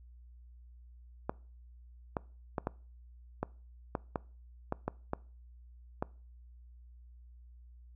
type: clicks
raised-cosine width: 1 ms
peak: -18 dBFS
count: 11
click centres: 1.295 / 2.168 / 2.582 / 2.671 / 3.43 / 3.952 / 4.158 / 4.724 / 4.88 / 5.134 / 6.025 s
effects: noise-tail reverb RT60 0.4 s tail -23 dB re dry + added 60 Hz sine -52 dBFS peak until 7.95 s